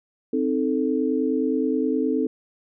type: chord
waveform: sine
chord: A diminished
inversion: first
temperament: equal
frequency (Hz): 261.6 / 311.1 / 440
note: C4 / Eb4 / A4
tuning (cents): 0 / 0 / 0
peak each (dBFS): -23 / -25 / -25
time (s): 0.33-2.27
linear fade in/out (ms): 5
effects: none